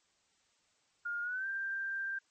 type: tone with pitch glide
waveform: sine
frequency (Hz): 1417 to 1581.4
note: F6 to G6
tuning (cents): +25 to +15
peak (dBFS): -34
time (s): 1.05-2.19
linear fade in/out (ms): 10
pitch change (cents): +190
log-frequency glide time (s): 1.22-1.47
effects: white hiss -73 dBFS RMS until 2.3 s + MP3 32 kbps